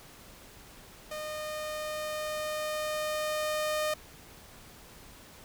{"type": "tone with level ramp", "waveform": "sawtooth", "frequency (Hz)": 612, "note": "D#5", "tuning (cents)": -29, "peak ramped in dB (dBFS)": [-32, -24], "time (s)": [1.11, 3.94], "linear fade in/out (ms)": 5, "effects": ["pink hiss -52 dBFS RMS until 5.44 s"]}